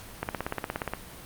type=click train; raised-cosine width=0.5 ms; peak=-14 dBFS; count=13; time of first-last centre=0.23-0.936 s; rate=17 Hz; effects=pink hiss -45 dBFS RMS until 1.25 s + Opus 48 kbps